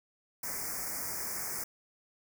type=band-stop noise; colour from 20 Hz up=white; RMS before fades=-37 dBFS; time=0.43-1.64 s; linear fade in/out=5 ms; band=2300 to 4900 Hz; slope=96 dB/octave; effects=none